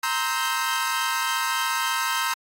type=chord; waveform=sawtooth; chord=C dominant seventh; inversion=third; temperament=equal with one note detuned; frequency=932.3 / 1046.5 / 1295.9 / 1568 Hz; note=Bb5 / C6 / E6 / G6; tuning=0 / 0 / -30 / 0 cents; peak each=-25 dBFS; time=0.03-2.34 s; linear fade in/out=5 ms; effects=AAC 48 kbps